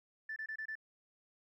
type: tone bursts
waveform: sine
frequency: 1760 Hz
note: A6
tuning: in tune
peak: -38 dBFS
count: 5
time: 0.29-0.754 s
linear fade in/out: 5 ms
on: 72 ms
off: 26 ms
effects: tanh soft clip ceiling -34 dBFS + 13-bit